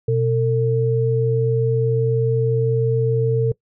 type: tone pair together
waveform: sine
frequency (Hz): 123.47 / 450.8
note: B2 / A4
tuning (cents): 0 / +42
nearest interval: octave + minor seventh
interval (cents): 2242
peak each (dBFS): -18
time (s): 0.08-3.52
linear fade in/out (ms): 5
effects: noise-tail reverb RT60 0.1 s tail -22 dB re dry